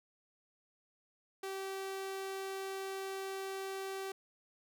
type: tone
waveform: sawtooth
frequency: 386.4 Hz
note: G4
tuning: 25 cents flat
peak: -35 dBFS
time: 1.43-4.12 s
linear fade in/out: 5 ms
effects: none